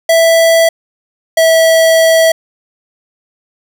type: tone pair in turn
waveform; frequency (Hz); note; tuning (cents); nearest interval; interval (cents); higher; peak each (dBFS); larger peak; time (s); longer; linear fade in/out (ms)
square; 659.3 / 651.4; E5 / E5; 0 / -21; unison; 21; first; -6 / -6; neither; 0.09-0.69 / 1.37-2.32; second; 5
effects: none